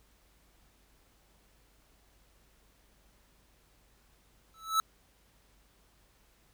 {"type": "tone with exponential growth", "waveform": "square", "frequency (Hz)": 1308, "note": "E6", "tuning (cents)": -14, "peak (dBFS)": -22, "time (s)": [4.54, 4.8], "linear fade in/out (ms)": 1, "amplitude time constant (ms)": 56, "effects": ["added 50 Hz sine -67 dBFS peak until 6.53 s", "pink hiss -67 dBFS RMS until 6.53 s"]}